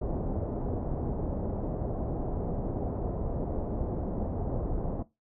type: low-pass noise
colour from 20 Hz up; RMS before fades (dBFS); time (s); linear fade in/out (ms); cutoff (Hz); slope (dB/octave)
pink; -32; 0.01-5.03; 10; 700; 24
effects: noise-tail reverb RT60 0.2 s tail -17 dB re dry